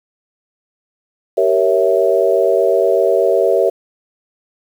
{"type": "chord", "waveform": "sine", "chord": "G diminished seventh", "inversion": "none", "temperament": "equal with one note detuned", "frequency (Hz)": [386.4, 466.2, 554.4, 659.3], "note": ["G4", "Bb4", "Db5", "Fb5"], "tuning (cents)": [-25, 0, 0, 0], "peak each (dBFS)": -16, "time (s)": [1.37, 3.7], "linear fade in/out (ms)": 10, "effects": ["7-bit"]}